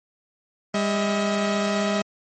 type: tone pair together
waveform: sawtooth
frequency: 201.3 / 639 Hz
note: G3 / D#5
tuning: +46 / +46 cents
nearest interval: octave + minor sixth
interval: 2000 cents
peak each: -19 / -21 dBFS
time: 0.74-2.02 s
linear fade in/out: 5 ms
effects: low-pass 9000 Hz 12 dB/octave + MP3 32 kbps